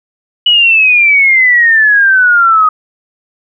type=exponential sweep; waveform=sine; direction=down; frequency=2960 to 1245 Hz; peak=-4 dBFS; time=0.46-2.69 s; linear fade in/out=5 ms; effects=none